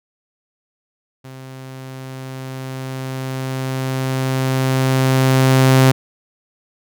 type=tone with level ramp; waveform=sawtooth; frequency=131.5 Hz; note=C3; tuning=9 cents sharp; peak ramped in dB=-30 to -4 dBFS; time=1.24-5.92 s; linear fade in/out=10 ms; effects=none